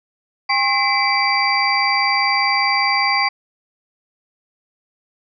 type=tone cluster; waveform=sine; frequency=805 / 1075 / 2035 / 2320 / 4720 Hz; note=G5 / C6 / C7 / D7 / D8; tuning=+46 / +47 / -49 / -22 / +8 cents; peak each=-21 dBFS; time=0.49-3.29 s; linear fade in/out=10 ms; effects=none